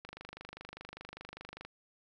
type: click train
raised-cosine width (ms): 0.3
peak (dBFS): -29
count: 41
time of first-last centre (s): 0.05-1.65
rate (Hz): 25
effects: none